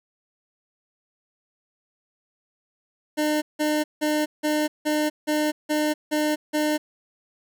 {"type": "tone bursts", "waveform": "25% pulse", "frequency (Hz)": 302.8, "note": "D#4", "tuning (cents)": -47, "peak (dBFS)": -17, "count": 9, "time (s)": [3.17, 6.78], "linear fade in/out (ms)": 20, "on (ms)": 250, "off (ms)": 170, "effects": []}